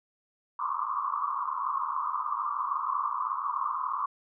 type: band-pass noise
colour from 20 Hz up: white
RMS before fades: -31 dBFS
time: 0.59-4.06 s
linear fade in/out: 5 ms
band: 1000 to 1200 Hz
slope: 96 dB/octave
effects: none